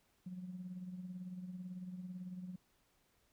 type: tone with tremolo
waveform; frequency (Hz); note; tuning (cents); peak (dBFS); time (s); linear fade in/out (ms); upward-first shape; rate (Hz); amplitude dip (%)
sine; 182; F#3; -28; -40; 0.26-2.56; 5; triangle; 18; 65
effects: tanh soft clip ceiling -37 dBFS + pink hiss -75 dBFS RMS until 3.32 s